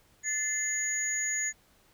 sine tone cluster, 1750 / 2069 / 6770 Hz, A6 / C7 / G#8, -10 / -20 / +32 cents, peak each -35 / -34 / -29 dBFS, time 0.23-1.53 s, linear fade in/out 50 ms, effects tanh soft clip ceiling -21 dBFS + pink hiss -64 dBFS RMS until 1.93 s

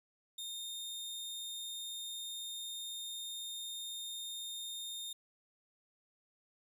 sawtooth tone, 3658 Hz, A#7, 33 cents flat, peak -38 dBFS, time 0.38-5.13 s, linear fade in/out 5 ms, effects none

